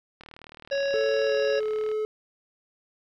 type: click train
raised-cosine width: 0.3 ms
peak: -28 dBFS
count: 67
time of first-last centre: 0.21-1.915 s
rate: 38.7 Hz
type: harmonic tone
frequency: 556 Hz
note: C#5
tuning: 5 cents sharp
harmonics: 1 / 3 / 5 / 7 / 9 / 10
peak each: -24 / -34 / -38 / -41 / -43 / -44 dBFS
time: 0.71-1.6 s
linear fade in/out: 10 ms
type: tone with pitch glide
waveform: triangle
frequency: 440 to 430.2 Hz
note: A4 to A4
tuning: 0 to -39 cents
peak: -23 dBFS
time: 0.94-2.05 s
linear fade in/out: 0 ms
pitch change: -39 cents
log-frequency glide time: 1.26-1.33 s
effects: none